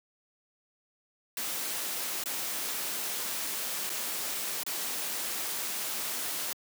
white noise with dropouts, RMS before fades -34 dBFS, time 1.37-6.53 s, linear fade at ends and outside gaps 2 ms, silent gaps 2.238-2.258 / 3.895-3.9 / 4.634-4.664 s, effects high-pass 200 Hz 12 dB/octave

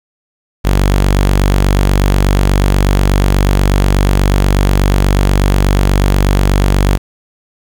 sawtooth tone, 48.24 Hz, G1, 27 cents flat, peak -4 dBFS, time 0.64-6.98 s, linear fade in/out 20 ms, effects 7-bit

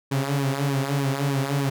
sawtooth tone with flanger, 138.59 Hz, C#3, in tune, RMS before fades -24 dBFS, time 0.11-1.7 s, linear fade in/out 10 ms, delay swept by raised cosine 1.4 to 6.9 ms, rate 3.3 Hz, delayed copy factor -0.75, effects none

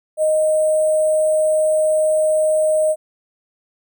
sine tone with sample-and-hold, 622.3 Hz, D#5, in tune, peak -13 dBFS, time 0.17-2.96 s, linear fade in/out 50 ms, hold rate 8820 Hz, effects none

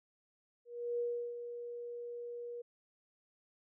sine tone with ADSR envelope, 478 Hz, A#4, 43 cents sharp, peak -32 dBFS, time 0.65-2.62 s, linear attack 340 ms, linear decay 350 ms, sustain -9 dB, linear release 10 ms, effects none

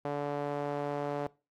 sawtooth tone with band-pass filter, 144.6 Hz, D3, 27 cents flat, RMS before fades -34 dBFS, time 0.05-1.27 s, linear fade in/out 0 ms, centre 610 Hz, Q 1.5, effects noise-tail reverb RT60 0.3 s tail -21 dB re dry + AAC 64 kbps

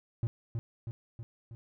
triangle tone with echo, 115.2 Hz, A#2, 20 cents flat, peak -25 dBFS, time 0.23-0.27 s, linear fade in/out 0 ms, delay 320 ms, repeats 4, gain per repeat -4 dB, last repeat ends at 1.55 s, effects none

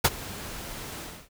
pink noise with ADSR envelope, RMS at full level -17 dBFS, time 0.04-1.29 s, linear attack 10 ms, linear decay 39 ms, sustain -21 dB, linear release 270 ms, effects none

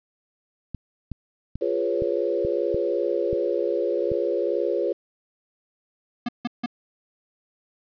clicks, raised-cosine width 5 ms, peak -19 dBFS, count 8, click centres 0.747 / 1.117 / 1.556 / 2.021 / 2.449 / 2.745 / 3.33 / 4.117 s
sine chord, C# dominant seventh, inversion first, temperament equal with one note detuned, 349.2 / 411.7 / 493.9 / 554.4 Hz, E#4 / G#4 / B4 / C#5, 0 / -15 / 0 / 0 cents, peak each -27 dBFS, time 1.61-4.93 s, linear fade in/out 10 ms
square tone bursts, 240 Hz, B3, 49 cents flat, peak -24 dBFS, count 3, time 6.26-6.661 s, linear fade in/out 5 ms, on 27 ms, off 160 ms
effects resampled to 11025 Hz + 9-bit

